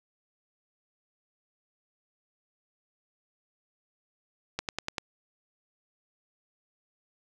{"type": "click train", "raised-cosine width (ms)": 0.2, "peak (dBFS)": -13, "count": 5, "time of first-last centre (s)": [4.59, 4.982], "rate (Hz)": 10.2, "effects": []}